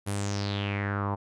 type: tone with low-pass filter sweep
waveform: sawtooth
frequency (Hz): 100.7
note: G2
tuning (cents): +47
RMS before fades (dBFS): -30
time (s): 0.06-1.16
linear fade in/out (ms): 20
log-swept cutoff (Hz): 11000 to 900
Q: 4.8
effects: none